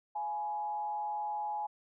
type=tone with frequency modulation; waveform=sine; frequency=838 Hz; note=G#5; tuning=15 cents sharp; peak=-33 dBFS; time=0.15-1.67 s; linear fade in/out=10 ms; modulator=145 Hz; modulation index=0.42; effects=none